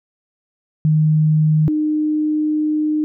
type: tone pair in turn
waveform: sine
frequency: 154.8 / 305.2 Hz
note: D#3 / D#4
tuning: -9 / -33 cents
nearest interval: octave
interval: 1176 cents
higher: second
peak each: -11 / -15 dBFS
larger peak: first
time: 0.85-1.68 / 1.68-3.04 s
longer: second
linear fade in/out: 0 ms
effects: none